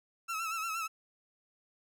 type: tone with vibrato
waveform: 30% pulse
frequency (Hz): 1319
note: E6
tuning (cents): +1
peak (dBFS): -31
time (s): 0.28-0.88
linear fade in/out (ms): 20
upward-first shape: sine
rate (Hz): 8.5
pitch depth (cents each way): 60
effects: none